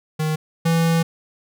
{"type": "tone pair in turn", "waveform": "square", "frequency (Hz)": [155.56, 165.5], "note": ["D#3", "E3"], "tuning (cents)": [0, 7], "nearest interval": "minor second", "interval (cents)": 107, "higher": "second", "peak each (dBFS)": [-20, -16], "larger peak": "second", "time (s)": [[0.19, 0.36], [0.65, 1.03]], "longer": "second", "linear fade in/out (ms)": 10, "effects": []}